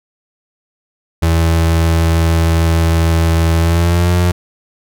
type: tone with pitch glide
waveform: 35% pulse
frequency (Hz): 82.41 to 88.32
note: E2 to F2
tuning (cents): 0 to +20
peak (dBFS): -8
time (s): 1.22-4.32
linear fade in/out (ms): 10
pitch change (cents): +120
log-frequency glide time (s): 3.57-4.14
effects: none